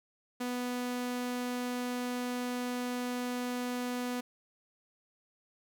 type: tone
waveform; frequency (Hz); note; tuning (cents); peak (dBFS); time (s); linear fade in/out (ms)
sawtooth; 246.9; B3; 0; -29; 0.4-4.21; 10
effects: none